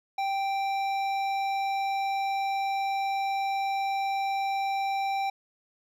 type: tone with hard clipping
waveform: triangle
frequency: 784 Hz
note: G5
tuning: in tune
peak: -28 dBFS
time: 0.18-5.3 s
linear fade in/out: 5 ms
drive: 15 dB
effects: none